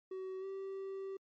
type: tone with pitch glide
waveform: triangle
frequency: 377.1 to 387.5 Hz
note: F#4 to G4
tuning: +33 to -20 cents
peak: -38 dBFS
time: 0.11-1.17 s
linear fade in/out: 5 ms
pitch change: +47 cents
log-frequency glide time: 0.4-0.45 s
effects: MP3 32 kbps